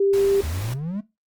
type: tone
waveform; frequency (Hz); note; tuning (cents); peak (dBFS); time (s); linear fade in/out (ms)
sine; 395.3; G4; +15; -16; 0-0.41; 5
type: noise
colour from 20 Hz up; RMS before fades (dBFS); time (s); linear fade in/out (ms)
pink; -36; 0.13-0.74; 5
type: exponential sweep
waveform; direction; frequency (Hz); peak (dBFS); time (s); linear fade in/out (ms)
triangle; up; 70.3 to 220; -23; 0.43-1.01; 10
effects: noise-tail reverb RT60 0.2 s tail -17 dB re dry + Opus 32 kbps